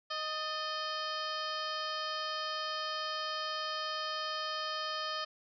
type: harmonic tone with a mistuned harmonic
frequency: 622.3 Hz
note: D#5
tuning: in tune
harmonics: 1 / 2 / 3 / 4 / 5 / 6 / 7 / 8 / 9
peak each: -43 / -38 / -44 / -50 / -42 / -51 / -45 / -43 / -54 dBFS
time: 0.1-5.25 s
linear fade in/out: 10 ms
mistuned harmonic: 3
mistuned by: -77 cents
effects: none